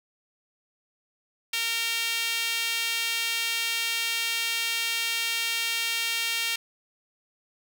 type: tone with high-pass filter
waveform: sawtooth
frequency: 460 Hz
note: A#4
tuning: 23 cents flat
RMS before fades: -28 dBFS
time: 1.53-6.56 s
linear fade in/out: 5 ms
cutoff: 2700 Hz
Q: 1.9
effects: none